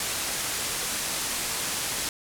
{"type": "low-pass noise", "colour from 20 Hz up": "white", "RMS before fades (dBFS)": -30, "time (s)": [0, 2.09], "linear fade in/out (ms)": 2, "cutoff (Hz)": 11000, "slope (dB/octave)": 24, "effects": []}